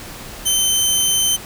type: tone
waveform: 15% pulse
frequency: 3086 Hz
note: G7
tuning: 28 cents flat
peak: -7 dBFS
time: 0.45-1.37 s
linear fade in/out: 20 ms
effects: pink hiss -34 dBFS RMS until 1.45 s